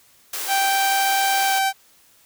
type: high-pass noise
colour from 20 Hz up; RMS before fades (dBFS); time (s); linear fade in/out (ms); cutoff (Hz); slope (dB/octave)
white; -28; 0.33-1.59; 5; 300; 48
type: tone with pitch glide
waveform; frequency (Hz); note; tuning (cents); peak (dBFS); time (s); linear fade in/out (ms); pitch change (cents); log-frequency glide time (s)
sawtooth; 782 to 775.7; G5 to G5; -4 to -18; -14; 0.47-1.73; 50; -14; 1.42-1.55
effects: white hiss -55 dBFS RMS until 2.25 s